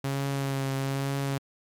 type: tone with vibrato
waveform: sawtooth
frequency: 136.9 Hz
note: C#3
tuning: 21 cents flat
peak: -23 dBFS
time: 0.04-1.38 s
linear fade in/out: 5 ms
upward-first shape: triangle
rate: 1.1 Hz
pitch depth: 25 cents each way
effects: MP3 96 kbps